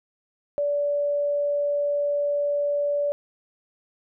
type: tone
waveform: sine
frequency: 578 Hz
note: D5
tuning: 28 cents flat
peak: -21 dBFS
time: 0.58-3.12 s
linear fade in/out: 0 ms
effects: none